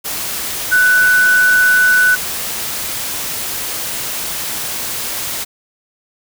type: tone in noise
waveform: sine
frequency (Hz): 1491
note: F#6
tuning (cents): +13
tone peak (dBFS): -8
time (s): 0.71-2.16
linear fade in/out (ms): 20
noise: white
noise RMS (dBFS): -22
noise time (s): 0.04-5.45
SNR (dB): +11
effects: none